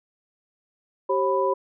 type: tone cluster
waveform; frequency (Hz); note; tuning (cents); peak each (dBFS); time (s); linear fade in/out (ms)
sine; 386.5 / 539 / 991; G4 / C#5 / B5; -24 / -49 / +6; -24; 1.09-1.54; 10
effects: none